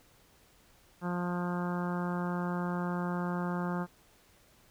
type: harmonic tone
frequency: 176.7 Hz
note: F3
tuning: 21 cents sharp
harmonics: 1 / 2 / 3 / 4 / 5 / 6 / 7 / 8 / 9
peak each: -32 / -40 / -43 / -44 / -42 / -44 / -44 / -46 / -48 dBFS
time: 1.01-3.87 s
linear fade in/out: 50 ms
effects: pink hiss -63 dBFS RMS until 4.7 s